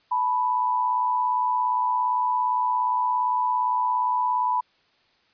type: tone pair together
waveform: sine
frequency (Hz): 870.4 / 987.8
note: A5 / B5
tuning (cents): -19 / 0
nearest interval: major second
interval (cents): 219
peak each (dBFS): -28 / -21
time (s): 0.11-4.61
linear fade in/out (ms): 10
effects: white hiss -63 dBFS RMS until 5.33 s + resampled to 11025 Hz